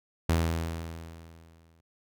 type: tone with exponential decay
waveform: sawtooth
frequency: 82.41 Hz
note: E2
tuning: in tune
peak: -18 dBFS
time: 0.29-1.81 s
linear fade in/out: 5 ms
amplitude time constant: 330 ms
effects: none